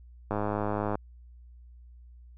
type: click train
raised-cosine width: 1 ms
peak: -16 dBFS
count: 68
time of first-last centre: 0.31-0.954 s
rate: 104 Hz
effects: added 60 Hz sine -48 dBFS peak until 2.37 s